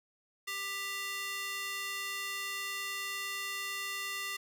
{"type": "tone with high-pass filter", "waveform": "square", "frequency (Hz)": 395.6, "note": "G4", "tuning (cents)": 16, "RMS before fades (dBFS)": -38, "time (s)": [0.47, 4.37], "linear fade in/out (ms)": 10, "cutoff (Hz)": 1900, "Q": 1.3, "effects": []}